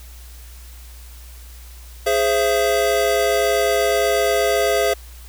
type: chord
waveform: square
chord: Ab augmented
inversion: none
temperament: equal with one note detuned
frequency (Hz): 415.3 / 523.3 / 671.6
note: Ab4 / C5 / E5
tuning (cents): 0 / 0 / +32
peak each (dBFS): -21 / -22 / -20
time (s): 2.06-4.94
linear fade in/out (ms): 10
effects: added 60 Hz sine -37 dBFS peak until 5.28 s + white hiss -46 dBFS RMS until 5.28 s